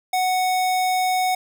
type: tone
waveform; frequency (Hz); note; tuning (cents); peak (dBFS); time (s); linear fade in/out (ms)
square; 740; F#5; 0; -19; 0.13-1.35; 5
effects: none